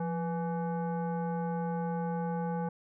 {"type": "tone with frequency modulation", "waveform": "sine", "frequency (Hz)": 173.9, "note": "F3", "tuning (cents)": -7, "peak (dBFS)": -30, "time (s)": [0, 2.69], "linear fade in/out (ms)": 5, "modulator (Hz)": 665, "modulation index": 0.94, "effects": []}